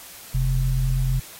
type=tone pair together; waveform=sine; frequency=41.41 / 130.4 Hz; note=E1 / C3; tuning=+9 / -5 cents; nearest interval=octave + minor sixth; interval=1986 cents; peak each=-21 dBFS; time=0.34-1.2 s; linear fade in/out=10 ms; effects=white hiss -42 dBFS RMS until 1.39 s + AAC 48 kbps